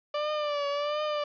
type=tone with vibrato; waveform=30% pulse; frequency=587.3 Hz; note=D5; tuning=in tune; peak=-25 dBFS; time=0.14-1.24 s; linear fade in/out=5 ms; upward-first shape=triangle; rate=1.4 Hz; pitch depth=65 cents each way; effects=resampled to 11025 Hz + 10-bit